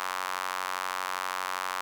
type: tone with high-pass filter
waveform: square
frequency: 46.25 Hz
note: F#1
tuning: in tune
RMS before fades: -33 dBFS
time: 0-1.81 s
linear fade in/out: 0 ms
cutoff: 1100 Hz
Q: 2.6
effects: none